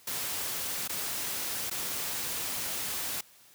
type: noise with dropouts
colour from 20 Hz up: white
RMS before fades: -34 dBFS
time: 0.07-3.21 s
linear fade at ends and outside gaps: 5 ms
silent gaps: 0.878-0.893 / 1.699-1.711 s
effects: white hiss -58 dBFS RMS until 3.54 s + high-pass 60 Hz 12 dB/octave